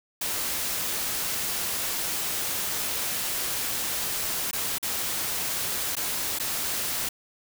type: noise with dropouts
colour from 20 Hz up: white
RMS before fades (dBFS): -29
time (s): 0.21-7.09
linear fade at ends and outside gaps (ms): 5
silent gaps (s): 4.512-4.53 / 4.784-4.827 / 5.954-5.966 / 6.388-6.397
effects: none